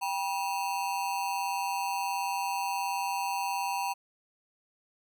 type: ring-modulated tone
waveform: square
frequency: 880 Hz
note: A5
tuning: in tune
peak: -27 dBFS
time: 0.01-3.94 s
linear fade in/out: 20 ms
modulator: 89.3 Hz
effects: none